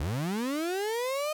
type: linear sweep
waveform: 35% pulse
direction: up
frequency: 61.74 to 622.3 Hz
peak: -27 dBFS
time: 0-1.33 s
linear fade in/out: 5 ms
effects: none